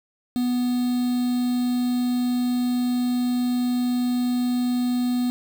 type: tone with quantisation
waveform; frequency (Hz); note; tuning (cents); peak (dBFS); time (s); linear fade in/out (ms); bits
triangle; 246.9; B3; 0; -18; 0.36-5.3; 0; 6
effects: none